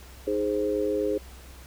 sine chord, Ab major, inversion second, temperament equal, 311.1 / 415.3 / 523.3 Hz, Eb4 / Ab4 / C5, 0 / 0 / 0 cents, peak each -30 / -26 / -29 dBFS, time 0.27-1.18 s, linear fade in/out 5 ms, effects added 64 Hz sine -45 dBFS peak until 1.66 s + pink hiss -50 dBFS RMS until 1.66 s

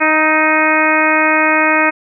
harmonic tone with a mistuned harmonic, 311.1 Hz, D#4, in tune, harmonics 1 / 2 / 3 / 4 / 5 / 6 / 7 / 8, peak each -18 / -18 / -18 / -18 / -18 / -18 / -18 / -18 dBFS, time 0-1.91 s, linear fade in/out 20 ms, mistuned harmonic 4, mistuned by +20 cents, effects none

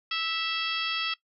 harmonic tone with a mistuned harmonic, 655 Hz, E5, 11 cents flat, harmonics 2 / 3 / 4 / 5 / 6 / 7 / 8, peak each -34 / -38 / -33 / -32 / -42 / -38 / -39 dBFS, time 0.11-1.14 s, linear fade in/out 5 ms, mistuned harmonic 4, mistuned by +17 cents, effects noise-tail reverb RT60 0.1 s tail -18 dB re dry

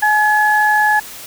sine tone pair together, 846.1 / 1700 Hz, G#5 / G#6, +32 / +40 cents, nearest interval octave, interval 1208 cents, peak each -13 dBFS, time 0.02-1 s, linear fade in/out 10 ms, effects white hiss -33 dBFS RMS until 1.26 s

